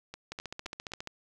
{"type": "two click trains", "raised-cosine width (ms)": 0.2, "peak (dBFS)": [-24, -21], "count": [4, 12], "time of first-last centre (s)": [[0.14, 0.919], [0.32, 1.073]], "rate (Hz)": [3.85, 14.6], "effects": []}